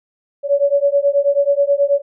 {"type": "beating tone pair", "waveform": "sine", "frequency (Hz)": [561, 570.3], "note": ["C#5", "C#5"], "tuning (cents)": [21, 49], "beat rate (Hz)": 9.3, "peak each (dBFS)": -15, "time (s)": [0.43, 2.02], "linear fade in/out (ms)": 50, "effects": []}